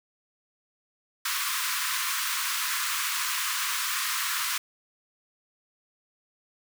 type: high-pass noise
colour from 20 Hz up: pink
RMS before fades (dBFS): -29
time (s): 1.25-4.58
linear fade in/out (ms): 5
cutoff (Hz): 1000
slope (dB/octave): 96
effects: none